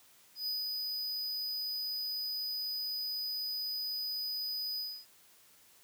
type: tone with ADSR envelope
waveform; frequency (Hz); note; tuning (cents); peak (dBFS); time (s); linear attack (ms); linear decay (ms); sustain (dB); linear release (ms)
square; 4978; D#8; 0; -33; 0.35-5.06; 120; 180; -2; 270
effects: white hiss -62 dBFS RMS until 5.83 s + high-pass 60 Hz 12 dB/octave